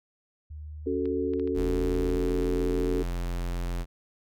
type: tone with pitch glide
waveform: sine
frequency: 75.7 to 77.07 Hz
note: D#2 to D#2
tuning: -47 to -16 cents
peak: -37 dBFS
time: 0.5-2.18 s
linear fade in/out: 10 ms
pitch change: +31 cents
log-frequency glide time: 0.6-1.25 s
type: chord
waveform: sine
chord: F# minor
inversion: second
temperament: just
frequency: 277.5 / 370 / 444 Hz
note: C#4 / F#4 / A4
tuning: +2 / 0 / +16 cents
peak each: -30 dBFS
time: 0.86-3.03 s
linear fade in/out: 10 ms
type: clicks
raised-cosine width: 0.3 ms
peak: -32 dBFS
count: 8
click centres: 1.056 / 1.336 / 1.397 / 1.475 / 1.947 / 2.097 / 2.287 / 2.428 s
type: tone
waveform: square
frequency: 43.65 Hz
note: F1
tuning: in tune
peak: -29 dBFS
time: 1.54-3.86 s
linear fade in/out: 50 ms
effects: none